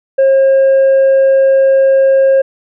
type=tone with tanh clipping; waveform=triangle; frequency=538 Hz; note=C5; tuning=48 cents sharp; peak=-6 dBFS; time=0.18-2.42 s; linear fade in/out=10 ms; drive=7 dB; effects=none